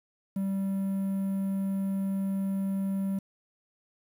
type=tone with quantisation; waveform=triangle; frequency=194.4 Hz; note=G3; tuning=14 cents flat; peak=-25 dBFS; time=0.36-3.19 s; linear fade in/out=5 ms; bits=9; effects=none